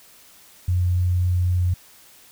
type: tone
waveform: sine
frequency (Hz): 89.6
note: F2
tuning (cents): +45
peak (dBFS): -17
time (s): 0.68-1.74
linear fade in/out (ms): 5
effects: white hiss -50 dBFS RMS until 2.31 s